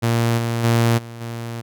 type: tone with level steps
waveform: sawtooth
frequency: 116.54 Hz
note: A#2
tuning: in tune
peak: -12 / -16 / -10 / -29 / -23 dBFS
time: 0.02-1.62 s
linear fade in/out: 20 ms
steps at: 0.37 / 0.63 / 0.97 / 1.2 s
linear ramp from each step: 20 ms
effects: none